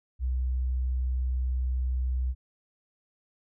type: tone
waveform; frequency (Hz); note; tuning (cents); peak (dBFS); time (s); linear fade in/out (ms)
sine; 63.3; B1; +43; -25; 0.19-2.35; 50
effects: none